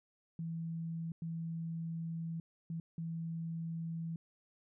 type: tone bursts at uneven times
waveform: sine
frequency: 164.81 Hz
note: E3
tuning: in tune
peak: -37 dBFS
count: 4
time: 0.39-1.12 / 1.22-2.4 / 2.7-2.8 / 2.98-4.16 s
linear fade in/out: 2 ms
effects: none